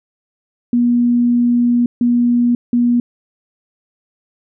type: tone bursts at uneven times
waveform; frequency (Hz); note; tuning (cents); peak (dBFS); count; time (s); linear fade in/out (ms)
sine; 240.7; B3; -44; -10; 3; 0.73-1.86 / 2.01-2.55 / 2.73-3; 2
effects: none